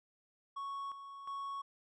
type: tone with tremolo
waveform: triangle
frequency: 1108.7 Hz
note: C#6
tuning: in tune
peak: -37 dBFS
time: 0.56-1.62 s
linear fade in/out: 10 ms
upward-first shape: square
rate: 1.4 Hz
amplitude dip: 60%
effects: resampled to 22050 Hz